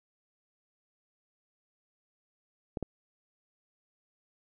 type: clicks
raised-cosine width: 2 ms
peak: -20 dBFS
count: 2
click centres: 2.772 / 2.827 s
effects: none